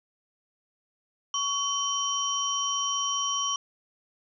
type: tone cluster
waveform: sine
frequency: 1119 / 3075 / 5720 Hz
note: C#6 / G7 / F8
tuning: +16 / -34 / +41 cents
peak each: -30 dBFS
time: 1.34-3.56 s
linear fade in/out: 2 ms
effects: none